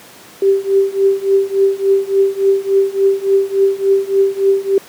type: tone with tremolo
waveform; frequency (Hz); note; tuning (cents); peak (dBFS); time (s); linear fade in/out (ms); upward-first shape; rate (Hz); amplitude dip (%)
sine; 391.4; G4; -3; -6; 0.42-4.78; 2; triangle; 3.5; 95
effects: pink hiss -39 dBFS RMS until 4.88 s + high-pass 200 Hz 12 dB/octave